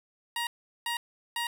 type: tone bursts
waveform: 15% pulse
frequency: 944 Hz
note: A#5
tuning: 22 cents sharp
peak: -23 dBFS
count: 3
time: 0.36-1.47 s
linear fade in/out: 2 ms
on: 110 ms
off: 390 ms
effects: none